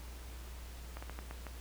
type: slowing click train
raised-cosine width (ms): 0.5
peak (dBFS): -29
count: 6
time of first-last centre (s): 0.97-1.467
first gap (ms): 55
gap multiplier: 1.3
effects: added 60 Hz sine -45 dBFS peak until 1.6 s + pink hiss -54 dBFS RMS until 1.6 s